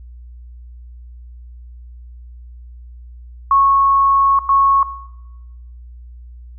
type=tone bursts at uneven times; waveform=sine; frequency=1100 Hz; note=C#6; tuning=14 cents flat; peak=-9 dBFS; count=2; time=3.51-4.39 / 4.49-4.83 s; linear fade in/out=2 ms; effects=noise-tail reverb RT60 1.0 s tail -18 dB re dry + added 60 Hz sine -34 dBFS peak until 6.58 s